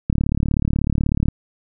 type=click train; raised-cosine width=5 ms; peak=-6 dBFS; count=44; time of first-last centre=0.1-1.285 s; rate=36.3 Hz; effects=none

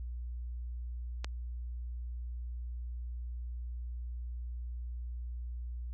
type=click; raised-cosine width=0.2 ms; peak=-20 dBFS; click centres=1.245 s; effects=added 60 Hz sine -37 dBFS peak until 5.93 s

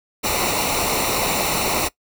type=noise with comb filter; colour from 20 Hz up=pink; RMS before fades=-21 dBFS; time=0.23-1.89 s; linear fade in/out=20 ms; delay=0.61 ms; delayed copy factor=-0.7; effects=noise-tail reverb RT60 0.1 s tail -20 dB re dry

